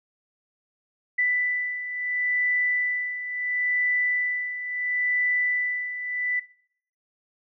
sine beating tone pair, 1984 / 1984.73 Hz, B6 / B6, +7 / +8 cents, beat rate 0.73 Hz, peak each -29 / -23 dBFS, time 1.18-6.4 s, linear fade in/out 10 ms, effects noise-tail reverb RT60 0.6 s tail -20 dB re dry

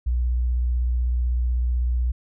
sine tone with vibrato, 60.9 Hz, B1, 24 cents flat, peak -19 dBFS, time 0.06-2.12 s, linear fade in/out 10 ms, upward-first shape triangle, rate 16 Hz, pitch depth 36 cents each way, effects none

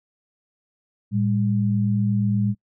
sine tone pair together, 112.7 / 201 Hz, A2 / G3, +42 / +44 cents, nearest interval minor seventh, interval 1002 cents, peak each -21 dBFS, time 1.11-2.55 s, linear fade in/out 50 ms, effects noise-tail reverb RT60 0.1 s tail -26 dB re dry

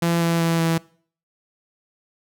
sawtooth tone with pitch steps, 169.3 / 167.74 / 166.2 / 164.67 Hz, E3 / E3 / E3 / E3, +46 / +30 / +15 / -2 cents, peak -14 dBFS, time 0.02-0.78 s, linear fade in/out 5 ms, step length 190 ms, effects noise-tail reverb RT60 0.5 s tail -23 dB re dry

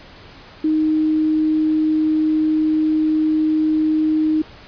sine tone, 311.1 Hz, D#4, in tune, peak -14 dBFS, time 0.64-4.42 s, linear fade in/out 5 ms, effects pink hiss -42 dBFS RMS until 4.67 s + resampled to 11025 Hz

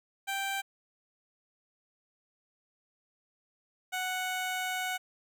15% pulse tone pair in turn, 784 / 740 Hz, G5 / F#5, 0 / 0 cents, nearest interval minor second, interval 100 cents, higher first, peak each -25 dBFS, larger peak neither, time 0.27-0.62 / 3.92-4.98 s, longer second, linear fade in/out 20 ms, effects none

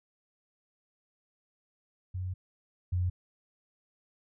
sine tone pair in turn, 92 / 89.85 Hz, F#2 / F2, -9 / +50 cents, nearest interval unison, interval 41 cents, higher first, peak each -32 / -26 dBFS, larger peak second, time 2.14-2.34 / 2.92-3.1 s, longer first, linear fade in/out 10 ms, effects none

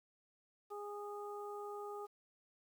harmonic tone, 411.5 Hz, G#4, 16 cents flat, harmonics 1 / 2 / 3, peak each -45 / -49 / -50 dBFS, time 0.7-2.07 s, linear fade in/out 20 ms, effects 11-bit

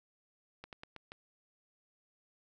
slowing click train, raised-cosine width 0.3 ms, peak -30 dBFS, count 5, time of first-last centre 0.64-1.119 s, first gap 88 ms, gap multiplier 1.21, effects none

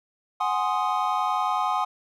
triangle chord, Ab dominant seventh, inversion third, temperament equal, 740 / 830.6 / 1046.5 / 1244.5 Hz, Gb5 / Ab5 / C6 / Eb6, 0 / 0 / 0 / 0 cents, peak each -26 dBFS, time 0.4-1.85 s, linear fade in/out 10 ms, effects none

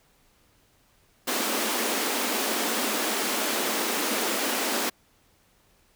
pink high-pass noise, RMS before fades -27 dBFS, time 1.27-4.9 s, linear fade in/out 10 ms, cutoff 210 Hz, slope 96 dB/octave, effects pink hiss -63 dBFS RMS until 5.95 s

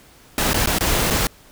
pink noise with dropouts, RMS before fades -19 dBFS, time 0.38-1.27 s, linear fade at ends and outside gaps 1 ms, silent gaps 0.533-0.543 / 0.66-0.672 / 0.785-0.808 / 1.103-1.107 s, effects pink hiss -49 dBFS RMS until 1.51 s

